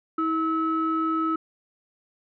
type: tone pair together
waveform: sine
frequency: 321.4 / 1296 Hz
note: E4 / E6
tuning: -44 / -30 cents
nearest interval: 2 octaves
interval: 2414 cents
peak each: -24 / -24 dBFS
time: 0.18-1.36 s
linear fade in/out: 5 ms
effects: tanh soft clip ceiling -15 dBFS